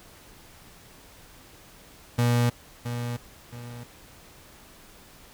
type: tone with echo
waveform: 35% pulse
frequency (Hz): 120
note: B2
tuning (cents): -49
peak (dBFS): -18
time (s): 2.18-2.5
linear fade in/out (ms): 10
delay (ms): 670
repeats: 2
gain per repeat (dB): -9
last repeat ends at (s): 3.84
effects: pink hiss -51 dBFS RMS until 5.33 s